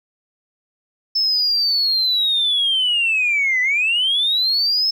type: linear two-way sweep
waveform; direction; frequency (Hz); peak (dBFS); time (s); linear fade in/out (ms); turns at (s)
sine; down then up; 5274 to 1975.5 to 5274; -14; 1.15-4.91; 10; 3.61
effects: tanh soft clip ceiling -11 dBFS + 9-bit